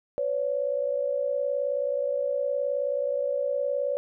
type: tone pair together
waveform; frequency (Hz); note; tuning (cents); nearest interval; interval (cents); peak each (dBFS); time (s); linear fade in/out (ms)
sine; 508 / 567.1; B4 / C#5; +49 / +39; major second; 190; -29 / -26; 0.18-3.97; 0
effects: none